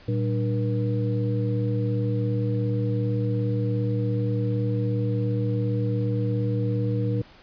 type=tone cluster; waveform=sine; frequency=116 / 193.3 / 298.4 / 479.5 Hz; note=A#2 / G3 / D4 / A#4; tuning=-8 / -24 / +28 / +49 cents; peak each=-23 / -32 / -31 / -31 dBFS; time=0.08-7.22 s; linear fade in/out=5 ms; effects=pink hiss -51 dBFS RMS until 7.42 s + resampled to 11025 Hz